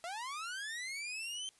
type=linear sweep; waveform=sawtooth; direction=up; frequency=653 to 3136 Hz; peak=-36 dBFS; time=0.04-1.49 s; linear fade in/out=0 ms; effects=white hiss -67 dBFS RMS until 1.59 s + resampled to 24000 Hz